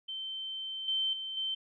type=tone with level steps; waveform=sine; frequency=3100 Hz; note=G7; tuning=20 cents flat; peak=-36 / -28 / -36 / -31 dBFS; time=0.08-1.55 s; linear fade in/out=10 ms; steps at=0.88 / 1.13 / 1.37 s; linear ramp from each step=2 ms; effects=none